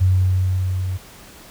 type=tone with level ramp; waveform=sine; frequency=92.8 Hz; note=F#2; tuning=6 cents sharp; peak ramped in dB=-11 to -21 dBFS; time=0-0.98 s; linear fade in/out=20 ms; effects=pink hiss -43 dBFS RMS until 1.5 s